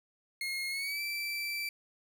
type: tone with pitch glide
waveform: 30% pulse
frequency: 2152 to 2333 Hz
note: C7 to D7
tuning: +48 to -12 cents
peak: -31 dBFS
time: 0.41-1.69 s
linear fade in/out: 2 ms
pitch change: +140 cents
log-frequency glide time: 0.7-1.01 s
effects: 12-bit